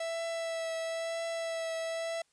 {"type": "tone with vibrato", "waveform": "45% pulse", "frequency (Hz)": 659.3, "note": "E5", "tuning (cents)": 0, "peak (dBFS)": -33, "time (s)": [0, 2.22], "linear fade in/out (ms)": 5, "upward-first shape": "triangle", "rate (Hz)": 1, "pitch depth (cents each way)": 18, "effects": ["white hiss -72 dBFS RMS until 2.32 s", "resampled to 22050 Hz"]}